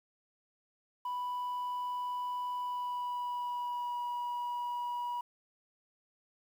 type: tone with pitch glide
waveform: sine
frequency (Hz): 987.8 to 969.1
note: B5 to B5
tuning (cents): 0 to -33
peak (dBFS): -31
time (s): 1.05-5.21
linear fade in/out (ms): 5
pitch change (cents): -33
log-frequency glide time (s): 2.6-3.98
effects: tanh soft clip ceiling -33 dBFS + 10-bit